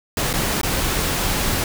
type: noise with dropouts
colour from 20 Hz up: pink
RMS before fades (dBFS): -21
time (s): 0.17-1.64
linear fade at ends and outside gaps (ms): 2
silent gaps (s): 0.33-0.337 / 0.614-0.632
effects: none